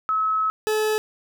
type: tone pair in turn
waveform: sine / 40% pulse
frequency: 1290 / 430.5 Hz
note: E6 / A4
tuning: -38 / -38 cents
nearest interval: octave + perfect fifth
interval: 1900 cents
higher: first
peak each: -19 dBFS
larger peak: neither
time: 0.09-0.5 / 0.67-0.98 s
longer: first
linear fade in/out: 0 ms
effects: none